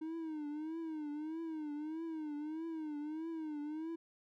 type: tone with vibrato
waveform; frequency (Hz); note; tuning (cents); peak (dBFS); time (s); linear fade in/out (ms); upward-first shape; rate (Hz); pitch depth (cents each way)
triangle; 311.1; D#4; 0; -37; 0.01-3.96; 10; triangle; 1.6; 120
effects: none